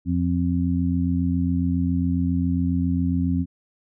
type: harmonic tone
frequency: 87.31 Hz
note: F2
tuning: in tune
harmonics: 1 / 2 / 3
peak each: -24 / -24 / -23 dBFS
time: 0.05-3.46 s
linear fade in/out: 50 ms
effects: none